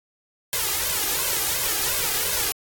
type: noise with flanger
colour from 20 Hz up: white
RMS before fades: -24 dBFS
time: 0.53-2.52 s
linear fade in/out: 0 ms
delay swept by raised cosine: 1.9 to 2.49 ms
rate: 2.8 Hz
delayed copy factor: +0.8
effects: AAC 64 kbps